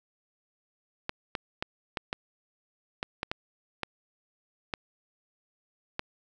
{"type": "clicks", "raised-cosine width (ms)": 0.3, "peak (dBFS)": -14, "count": 11, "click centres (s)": [1.094, 1.352, 1.625, 1.972, 2.129, 3.029, 3.231, 3.315, 3.833, 4.738, 5.994], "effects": []}